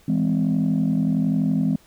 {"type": "chord", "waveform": "sine", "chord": "E augmented", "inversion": "none", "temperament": "just", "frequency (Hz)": [164.81, 206, 257.5], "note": ["E3", "G#3", "B#3"], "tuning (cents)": [0, -14, -28], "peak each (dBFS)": -21, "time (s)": [0.08, 1.76], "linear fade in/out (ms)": 5, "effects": ["tanh soft clip ceiling -13 dBFS", "pink hiss -55 dBFS RMS until 1.86 s"]}